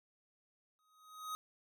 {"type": "tone with exponential growth", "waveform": "square", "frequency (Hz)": 1257, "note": "D#6", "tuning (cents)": 17, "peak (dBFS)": -38, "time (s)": [0.79, 1.35], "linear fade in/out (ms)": 0, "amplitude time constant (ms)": 120, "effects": []}